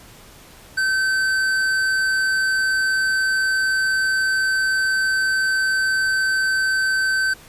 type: tone with tanh clipping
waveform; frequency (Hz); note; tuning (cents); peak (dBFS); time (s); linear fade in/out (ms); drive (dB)
sine; 1541; G6; -30; -19; 0.77-7.34; 10; 13
effects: pink hiss -45 dBFS RMS until 7.48 s + resampled to 32000 Hz